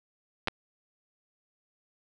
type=clicks; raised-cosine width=0.3 ms; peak=-12 dBFS; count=2; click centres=0.474 / 0.483 s; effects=none